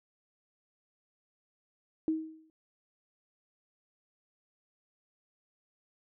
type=tone with exponential decay; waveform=sine; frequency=317.2 Hz; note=D#4; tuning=33 cents sharp; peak=-24 dBFS; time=2.08-2.5 s; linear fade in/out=1 ms; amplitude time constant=90 ms; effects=none